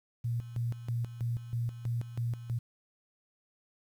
sine tone with tremolo, 118.2 Hz, A#2, 24 cents sharp, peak -29 dBFS, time 0.24-2.59 s, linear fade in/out 10 ms, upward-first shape square, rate 3.1 Hz, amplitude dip 75%, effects 10-bit

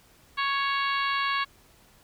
harmonic tone, 555 Hz, C#5, 2 cents sharp, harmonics 2 / 3 / 4 / 5 / 6 / 7 / 8, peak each -27 / -31 / -33 / -35 / -37 / -38 / -39 dBFS, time 0.37-1.45 s, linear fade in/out 20 ms, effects pink hiss -58 dBFS RMS until 2.03 s

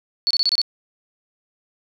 sine tone bursts, 4435 Hz, C#8, in tune, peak -15 dBFS, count 6, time 0.27-0.616 s, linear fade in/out 0 ms, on 36 ms, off 26 ms, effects none

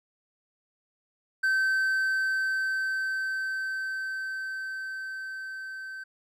triangle tone with level ramp, 1545 Hz, G6, 26 cents flat, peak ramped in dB -20 to -35 dBFS, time 1.43-6.04 s, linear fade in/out 10 ms, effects none

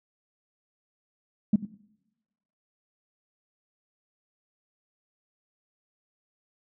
sine tone with echo, 210 Hz, G#3, 19 cents sharp, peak -15 dBFS, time 1.53-1.56 s, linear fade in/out 5 ms, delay 93 ms, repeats 2, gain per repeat -15 dB, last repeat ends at 1.746 s, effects noise-tail reverb RT60 1.0 s tail -22 dB re dry + tanh soft clip ceiling -11 dBFS

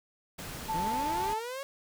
pink noise, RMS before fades -41 dBFS, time 0.38-1.34 s, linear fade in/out 10 ms
sine tone with vibrato, 880 Hz, A5, in tune, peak -29 dBFS, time 0.68-1.4 s, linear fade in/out 20 ms, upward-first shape triangle, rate 13 Hz, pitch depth 13 cents each way
sawtooth linear sweep, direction up, 153 to 560 Hz, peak -32 dBFS, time 0.74-1.63 s, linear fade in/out 0 ms
effects none

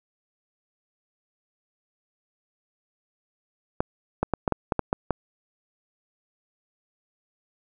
clicks, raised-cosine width 1 ms, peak -8 dBFS, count 9, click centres 3.805 / 4.23 / 4.337 / 4.478 / 4.523 / 4.722 / 4.793 / 4.929 / 5.107 s, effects none

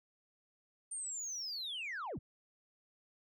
sine linear sweep, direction down, 9000 to 49.42 Hz, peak -37 dBFS, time 0.91-2.19 s, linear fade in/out 10 ms, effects tanh soft clip ceiling -37 dBFS

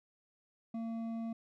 sine tone with hard clipping, 227.7 Hz, A#3, 40 cents flat, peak -38 dBFS, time 0.74-1.33 s, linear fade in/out 5 ms, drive 7 dB, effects none

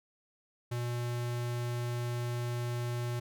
square tone, 120.6 Hz, B2, 41 cents flat, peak -33 dBFS, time 0.71-3.2 s, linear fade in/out 10 ms, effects none

